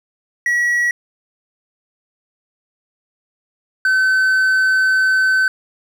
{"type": "tone pair in turn", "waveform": "triangle", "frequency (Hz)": [1924, 1527.1], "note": ["B6", "G6"], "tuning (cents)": [-46, -46], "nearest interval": "major third", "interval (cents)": 400, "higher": "first", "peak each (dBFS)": [-12, -10], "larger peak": "second", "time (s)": [[0.46, 0.91], [3.85, 5.48]], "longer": "second", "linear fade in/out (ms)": 2, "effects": []}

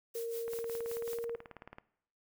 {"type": "noise with tremolo", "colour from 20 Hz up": "blue", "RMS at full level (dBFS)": -46, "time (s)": [0.14, 1.25], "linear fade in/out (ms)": 10, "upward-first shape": "sine", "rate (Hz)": 5.4, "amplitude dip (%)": 80}
{"type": "tone with pitch glide", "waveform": "sine", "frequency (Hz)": [462.4, 466.2], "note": ["A#4", "A#4"], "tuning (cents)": [-14, 0], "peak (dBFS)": -35, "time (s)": [0.15, 1.36], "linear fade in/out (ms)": 5, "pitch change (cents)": 14, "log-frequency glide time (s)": [0.69, 1.19]}
{"type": "click train", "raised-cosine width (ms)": 0.5, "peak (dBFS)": -32, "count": 25, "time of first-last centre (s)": [0.48, 1.784], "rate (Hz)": 18.4}
{"effects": ["noise-tail reverb RT60 0.7 s tail -19 dB re dry"]}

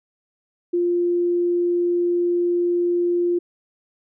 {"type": "tone", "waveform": "sine", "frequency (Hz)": 349.5, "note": "F4", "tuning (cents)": 1, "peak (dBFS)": -17, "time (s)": [0.73, 3.39], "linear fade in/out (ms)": 10, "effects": []}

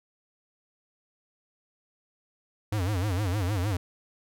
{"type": "tone with vibrato", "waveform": "square", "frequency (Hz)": 97.1, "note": "G2", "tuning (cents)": -16, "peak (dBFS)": -26, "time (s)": [2.72, 3.77], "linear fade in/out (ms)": 5, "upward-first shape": "sine", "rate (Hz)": 6.5, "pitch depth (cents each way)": 190, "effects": []}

